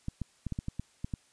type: clicks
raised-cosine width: 5 ms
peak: -21 dBFS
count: 9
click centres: 0.084 / 0.217 / 0.467 / 0.523 / 0.589 / 0.684 / 0.796 / 1.045 / 1.138 s
effects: white hiss -65 dBFS RMS until 1.32 s + resampled to 22050 Hz